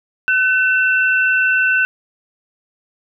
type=tone pair together; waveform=sine; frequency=1513 / 2688 Hz; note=F#6 / E7; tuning=+38 / +33 cents; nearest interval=minor seventh; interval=995 cents; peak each=-13 / -18 dBFS; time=0.28-1.85 s; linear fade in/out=0 ms; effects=none